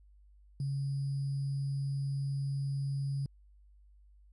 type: tone with sample-and-hold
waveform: sine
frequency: 138.59 Hz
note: C#3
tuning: in tune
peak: -31 dBFS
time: 0.6-3.26 s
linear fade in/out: 2 ms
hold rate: 4900 Hz
effects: added 50 Hz sine -57 dBFS peak until 4.32 s + resampled to 24000 Hz